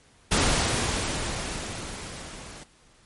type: noise with level ramp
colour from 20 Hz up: pink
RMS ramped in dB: -21 to -43 dBFS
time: 0.31-2.64 s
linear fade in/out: 10 ms
effects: pink hiss -58 dBFS RMS until 3.05 s + MP3 48 kbps